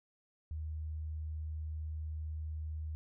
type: tone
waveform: sine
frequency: 77.78 Hz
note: D#2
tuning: in tune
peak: -37 dBFS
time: 0.51-2.95 s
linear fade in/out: 0 ms
effects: none